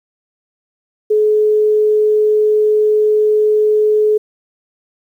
sine tone, 426.1 Hz, G#4, 44 cents sharp, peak -9 dBFS, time 1.1-4.18 s, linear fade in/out 10 ms, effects 8-bit

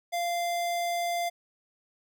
square tone, 693 Hz, F5, 14 cents flat, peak -28 dBFS, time 0.12-1.3 s, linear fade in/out 20 ms, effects none

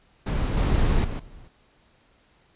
brown noise with level steps, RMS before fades -23 / -20 / -29 / -46 dBFS, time 0.26-1.48 s, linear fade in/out 10 ms, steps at 0.57 / 1.04 / 1.19 s, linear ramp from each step 5 ms, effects pink hiss -61 dBFS RMS until 2.55 s + resampled to 8000 Hz

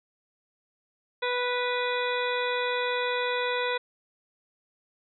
harmonic tone with a mistuned harmonic, 492.7 Hz, B4, 4 cents flat, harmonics 1 / 2 / 3 / 4 / 5 / 7 / 8, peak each -29 / -32 / -34 / -35 / -36 / -37 / -38 dBFS, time 1.22-3.78 s, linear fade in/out 10 ms, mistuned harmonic 8, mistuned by -20 cents, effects none

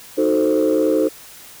sine chord, D# diminished seventh, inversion none, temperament equal, 311.1 / 370 / 440 / 523.3 Hz, D#4 / F#4 / A4 / C5, 0 / 0 / 0 / 0 cents, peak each -17 / -22 / -18 / -18 dBFS, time 0.17-1.09 s, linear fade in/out 20 ms, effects tanh soft clip ceiling -8 dBFS + white hiss -41 dBFS RMS until 1.6 s

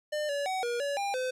square tone with pitch steps, 600 / 570 / 753 / 477.4 / 568 / 801 / 511 Hz, D5 / C#5 / F#5 / A#4 / C#5 / G5 / C5, +37 / +48 / +30 / +41 / +42 / +37 / -41 cents, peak -30 dBFS, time 0.12-1.31 s, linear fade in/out 10 ms, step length 170 ms, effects low-pass 9000 Hz 12 dB/octave + 12-bit

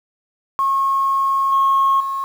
sine tone with level steps, 1087 Hz, C#6, 34 cents flat, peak -14 / -11 / -20 dBFS, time 0.59-2.24 s, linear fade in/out 0 ms, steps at 1.52 / 2 s, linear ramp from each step 5 ms, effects tanh soft clip ceiling -8 dBFS + 7-bit

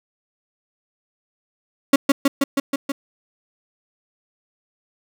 35% pulse tone with echo, 277.2 Hz, C#4, in tune, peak -7 dBFS, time 1.93-1.96 s, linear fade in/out 5 ms, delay 160 ms, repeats 6, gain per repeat -2 dB, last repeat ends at 2.92 s, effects none

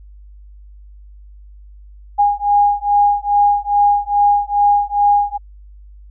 sine beating tone pair, 817 / 819.4 Hz, G#5 / G#5, -29 / -24 cents, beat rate 2.4 Hz, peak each -14 dBFS, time 2.18-5.38 s, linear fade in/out 20 ms, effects added 50 Hz sine -37 dBFS peak until 6.1 s

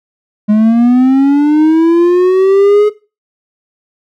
triangle linear sweep, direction up, 207.7 to 423.4 Hz, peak -3 dBFS, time 0.48-2.9 s, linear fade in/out 20 ms, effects noise-tail reverb RT60 0.3 s tail -17 dB re dry

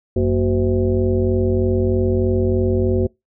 sine tone with frequency modulation, 233.1 Hz, A#3, in tune, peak -14 dBFS, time 0.16-3.07 s, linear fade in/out 5 ms, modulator 141 Hz, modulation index 1.7, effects noise-tail reverb RT60 0.2 s tail -25 dB re dry

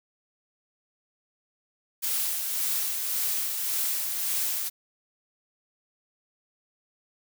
blue noise with tremolo, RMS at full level -27 dBFS, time 2.02-4.7 s, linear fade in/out 20 ms, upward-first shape sine, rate 1.8 Hz, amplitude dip 35%, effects none

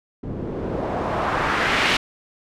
white noise with low-pass filter sweep, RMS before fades -23 dBFS, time 0.23-1.97 s, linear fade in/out 5 ms, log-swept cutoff 250 to 2900 Hz, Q 1.3, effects none

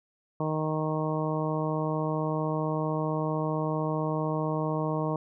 harmonic tone, 155.56 Hz, D#3, in tune, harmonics 1 / 2 / 3 / 4 / 5 / 6 / 7, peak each -30 / -33 / -34 / -34 / -40 / -37 / -37 dBFS, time 0.4-5.16 s, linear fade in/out 2 ms, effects none

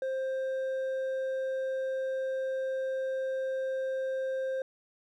sine tone with hard clipping, 527 Hz, C5, 12 cents sharp, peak -31 dBFS, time 0.02-4.62 s, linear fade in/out 2 ms, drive 4 dB, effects none

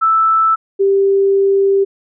sine tone pair in turn, 1318.5 / 393.1 Hz, E6 / G4, 0 / +5 cents, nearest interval octave + major sixth, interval 2095 cents, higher first, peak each -9 dBFS, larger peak neither, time 0.01-0.56 / 0.79-1.85 s, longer second, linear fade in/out 20 ms, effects none

